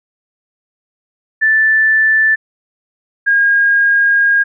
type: tone pair in turn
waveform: sine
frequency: 1760 / 1626.2 Hz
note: A6 / G#6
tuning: 0 / -37 cents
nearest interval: minor second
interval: 137 cents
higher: first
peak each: -8 dBFS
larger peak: neither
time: 1.41-2.36 / 3.26-4.44 s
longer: second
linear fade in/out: 20 ms
effects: none